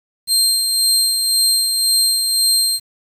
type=tone with tremolo; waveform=25% pulse; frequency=4180 Hz; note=C8; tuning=2 cents flat; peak=-7 dBFS; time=0.27-2.8 s; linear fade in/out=50 ms; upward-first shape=sine; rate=1.9 Hz; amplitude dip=40%; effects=7-bit